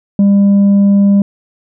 sine tone with tanh clipping, 200 Hz, G3, 35 cents sharp, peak -6 dBFS, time 0.19-1.22 s, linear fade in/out 2 ms, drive 3 dB, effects none

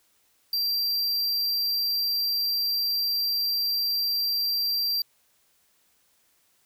square tone, 4719 Hz, D8, 7 cents sharp, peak -24 dBFS, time 0.53-5.02 s, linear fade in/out 2 ms, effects white hiss -66 dBFS RMS until 6.65 s

